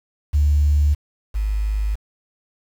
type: tone pair in turn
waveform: sine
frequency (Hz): 73.42 / 51.92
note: D2 / G#1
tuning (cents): 0 / 0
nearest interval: tritone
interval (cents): 600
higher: first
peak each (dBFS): -12 / -18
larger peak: first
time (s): 0.33-0.95 / 1.34-1.96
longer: neither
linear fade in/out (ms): 20
effects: tanh soft clip ceiling -8 dBFS + 7-bit